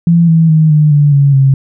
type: tone with pitch steps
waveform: sine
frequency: 169.2 / 163.06 / 157.14 / 151.44 / 145.94 / 140.65 / 135.54 Hz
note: E3 / E3 / D#3 / D#3 / D3 / C#3 / C#3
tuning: +45 / -19 / +17 / -47 / -11 / +26 / -39 cents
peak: -4 dBFS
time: 0.07-1.54 s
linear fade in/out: 2 ms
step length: 210 ms
effects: none